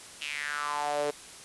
sawtooth tone with high-pass filter sweep, 146.83 Hz, D3, in tune, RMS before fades -32 dBFS, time 0.21-1.11 s, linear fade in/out 10 ms, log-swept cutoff 2900 to 460 Hz, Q 5.2, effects white hiss -47 dBFS RMS until 1.44 s + resampled to 24000 Hz

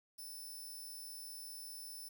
5% pulse tone with amplitude modulation, 5280 Hz, E8, 2 cents sharp, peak -38 dBFS, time 0.18-2.09 s, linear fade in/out 10 ms, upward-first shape sine, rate 275 Hz, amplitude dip 65%, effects 11-bit

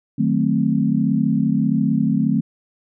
sine chord, D# diminished seventh, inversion none, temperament equal with one note detuned, 153.87 / 185 / 220 / 261.6 Hz, D#3 / F#3 / A3 / C4, -19 / 0 / 0 / 0 cents, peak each -22 / -22 / -19 / -21 dBFS, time 0.18-2.41 s, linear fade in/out 10 ms, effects none

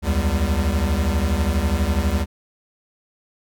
square tone cluster, 68.9 / 81.1 / 195 Hz, C#2 / E2 / G3, -10 / -28 / -9 cents, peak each -22 / -22 / -27 dBFS, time 0.02-2.26 s, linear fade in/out 50 ms, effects none

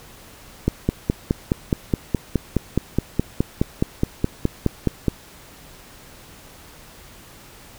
click train, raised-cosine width 3 ms, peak -4 dBFS, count 22, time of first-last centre 0.68-5.083 s, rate 4.77 Hz, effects pink hiss -45 dBFS RMS until 7.78 s

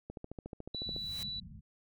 click train, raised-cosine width 2 ms, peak -29 dBFS, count 13, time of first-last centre 0.1-0.963 s, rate 13.9 Hz
sine tone, 3951 Hz, B7, in tune, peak -37 dBFS, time 0.74-1.4 s, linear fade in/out 5 ms
white noise with exponential growth, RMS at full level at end -44 dBFS, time 0.82-1.23 s, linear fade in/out 1 ms, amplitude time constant 88 ms
white low-pass noise, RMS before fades -49 dBFS, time 0.85-1.61 s, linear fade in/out 20 ms, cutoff 220 Hz, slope 96 dB/octave
effects none

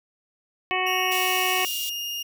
harmonic tone, 370 Hz, F#4, in tune, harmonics 1 / 2 / 3 / 5 / 6 / 7 / 8, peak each -31 / -28 / -29 / -31 / -29 / -30 / -32 dBFS, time 0.71-1.65 s, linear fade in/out 0 ms
35% pulse tone, 2833 Hz, F7, 24 cents sharp, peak -27 dBFS, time 0.86-2.23 s, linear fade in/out 10 ms
white high-pass noise, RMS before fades -32 dBFS, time 1.11-1.9 s, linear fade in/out 10 ms, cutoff 2700 Hz, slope 48 dB/octave
effects none

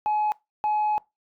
sine tone pair in turn, 847 / 847 Hz, G#5 / G#5, +34 / +34 cents, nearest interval unison, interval 0 cents, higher neither, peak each -19 dBFS, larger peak neither, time 0.06-0.32 / 0.64-0.98 s, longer second, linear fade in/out 0 ms, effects noise-tail reverb RT60 0.2 s tail -23 dB re dry + tanh soft clip ceiling -19 dBFS

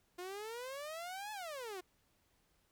sawtooth exponential two-way sweep, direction up then down, 350.3 to 868 to 350.3 Hz, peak -39 dBFS, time 0.18-1.81 s, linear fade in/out 10 ms, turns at 1.32 s, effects pink hiss -75 dBFS RMS until 2.71 s

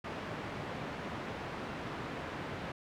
pink band-pass noise, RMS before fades -41 dBFS, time 0.04-2.72 s, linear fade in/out 5 ms, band 110 to 2200 Hz, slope 12 dB/octave, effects none

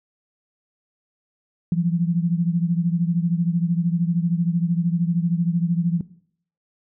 sine beating tone pair, 168.2 / 181.2 Hz, E3 / F#3, +35 / -36 cents, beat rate 13 Hz, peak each -20 / -21 dBFS, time 1.72-6.01 s, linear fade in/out 2 ms, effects noise-tail reverb RT60 0.6 s tail -18 dB re dry

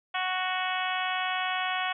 harmonic tone, 370 Hz, F#4, in tune, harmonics 2 / 3 / 4 / 5 / 6 / 7 / 8 / 9, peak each -32 / -34 / -35 / -36 / -37 / -37 / -38 / -39 dBFS, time 0.14-1.93 s, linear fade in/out 10 ms, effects none

